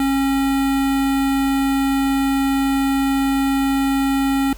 square tone with notch filter, 272.7 Hz, C#4, 28 cents flat, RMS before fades -18 dBFS, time 0-4.53 s, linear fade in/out 2 ms, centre 5600 Hz, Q 1.5, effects added 50 Hz sine -33 dBFS peak until 4.57 s + pink hiss -44 dBFS RMS until 4.57 s

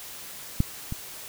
clicks, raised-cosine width 5 ms, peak -8 / -18 dBFS, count 2, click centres 0.604 / 0.924 s, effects white hiss -41 dBFS RMS until 1.28 s

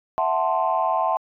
sine chord, F# half-diminished seventh, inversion third, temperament equal, 659.3 / 740 / 880 / 1046.5 Hz, E5 / F#5 / A5 / C6, 0 / 0 / 0 / 0 cents, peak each -24 dBFS, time 0.18-1.17 s, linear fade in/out 0 ms, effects tanh soft clip ceiling -10 dBFS

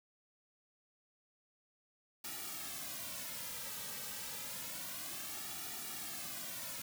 white noise with flanger, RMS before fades -44 dBFS, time 2.24-6.82 s, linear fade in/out 5 ms, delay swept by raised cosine 1.9 to 2.87 ms, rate 0.29 Hz, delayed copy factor -0.85, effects none

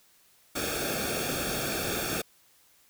pink noise with comb filter, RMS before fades -31 dBFS, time 0.55-2.22 s, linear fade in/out 10 ms, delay 1 ms, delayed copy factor -0.85, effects white hiss -62 dBFS RMS until 2.89 s

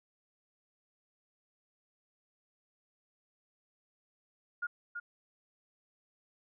sine tone with echo, 1423 Hz, F6, 32 cents sharp, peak -32 dBFS, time 4.62-4.67 s, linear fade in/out 10 ms, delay 330 ms, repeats 1, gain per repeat -5 dB, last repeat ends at 5 s, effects none

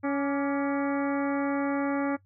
harmonic tone with a mistuned harmonic, 280 Hz, C#4, 18 cents sharp, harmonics 1 / 2 / 3 / 4 / 5 / 6 / 7 / 8, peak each -26 / -32 / -36 / -38 / -40 / -42 / -43 / -44 dBFS, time 0.03-2.17 s, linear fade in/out 20 ms, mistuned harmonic 4, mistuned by +65 cents, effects noise-tail reverb RT60 0.1 s tail -18 dB re dry + added 97 Hz sine -59 dBFS peak until 2.25 s

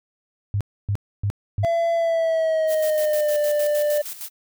sine tone bursts, 101.2 Hz, G#2, 44 cents flat, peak -19 dBFS, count 4, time 0.54-1.648 s, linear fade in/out 0 ms, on 67 ms, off 280 ms
triangle tone with pitch glide, 673 to 592.7 Hz, E5 to D5, +36 to +16 cents, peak -16 dBFS, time 1.63-4.02 s, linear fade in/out 10 ms, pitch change -220 cents, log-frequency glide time 1.94-3.37 s
blue noise with tremolo, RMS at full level -32 dBFS, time 2.67-4.3 s, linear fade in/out 50 ms, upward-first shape square, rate 6.5 Hz, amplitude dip 65%
effects none

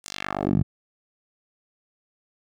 10% pulse tone with band-pass filter sweep, 49 Hz, G1, in tune, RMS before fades -26 dBFS, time 0.04-0.63 s, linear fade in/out 10 ms, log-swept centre 8800 to 110 Hz, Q 1.7, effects none

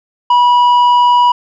sine tone with tanh clipping, 975 Hz, B5, 23 cents flat, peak -7 dBFS, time 0.3-1.32 s, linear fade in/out 5 ms, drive 6 dB, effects none

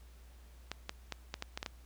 clicks, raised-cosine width 0.2 ms, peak -20 dBFS, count 8, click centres 0.716 / 0.894 / 1.123 / 1.341 / 1.424 / 1.575 / 1.629 / 1.662 s, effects added 60 Hz sine -53 dBFS peak until 1.85 s + pink hiss -65 dBFS RMS until 1.85 s

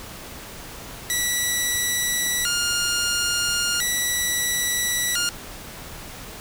10% pulse tone with vibrato, 1661.2 Hz, G#6, in tune, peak -12 dBFS, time 1.1-5.29 s, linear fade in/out 0 ms, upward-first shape square, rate 0.37 Hz, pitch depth 280 cents each way, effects pink hiss -38 dBFS RMS until 6.4 s

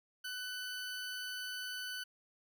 20% pulse tone, 1498 Hz, F#6, 21 cents sharp, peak -35 dBFS, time 0.24-2.04 s, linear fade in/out 10 ms, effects none

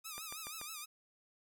5% pulse tone with vibrato, 1244.5 Hz, D#6, in tune, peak -32 dBFS, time 0.04-0.86 s, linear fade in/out 20 ms, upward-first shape sine, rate 6.3 Hz, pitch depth 100 cents each way
click train, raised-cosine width 0.5 ms, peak -32 dBFS, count 4, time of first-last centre 0.18-0.614 s, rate 6.91 Hz
effects none

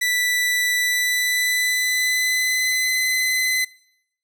sawtooth tone with pitch glide, 1975.5 to 2028 Hz, B6 to B6, 0 to +45 cents, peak -15 dBFS, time 0.01-3.65 s, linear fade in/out 10 ms, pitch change +45 cents, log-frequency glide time 0.78-2.92 s, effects noise-tail reverb RT60 0.8 s tail -24 dB re dry

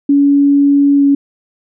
sine tone with pitch glide, 282.8 to 280.5 Hz, C#4 to C#4, +35 to +21 cents, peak -6 dBFS, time 0.09-1.15 s, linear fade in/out 5 ms, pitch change -14 cents, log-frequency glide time 0.96-1.03 s, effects none

